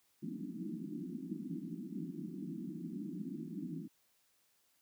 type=band-pass noise; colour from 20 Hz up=pink; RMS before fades=-43 dBFS; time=0.22-3.88 s; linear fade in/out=10 ms; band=160 to 340 Hz; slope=96 dB/octave; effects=white hiss -74 dBFS RMS until 4.81 s + high-pass 60 Hz 12 dB/octave